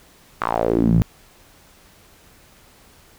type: tone with band-pass filter sweep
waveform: sawtooth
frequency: 57 Hz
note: A#1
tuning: 38 cents flat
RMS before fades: -18 dBFS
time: 0.41-1.02 s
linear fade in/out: 0 ms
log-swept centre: 1300 to 130 Hz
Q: 3.9
effects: pink hiss -51 dBFS RMS until 3.18 s